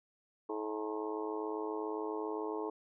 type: harmonic tone with a mistuned harmonic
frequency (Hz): 107.4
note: A2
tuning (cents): -41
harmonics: 3 / 4 / 5 / 6 / 7 / 8 / 9 / 10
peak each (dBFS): -41 / -38 / -50 / -49 / -53 / -46 / -46 / -47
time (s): 0.49-2.7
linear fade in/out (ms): 5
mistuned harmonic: 9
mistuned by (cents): -54
effects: none